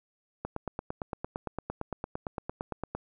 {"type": "click train", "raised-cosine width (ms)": 1, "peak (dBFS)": -19, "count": 23, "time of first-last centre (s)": [0.45, 2.95], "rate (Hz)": 8.8, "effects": []}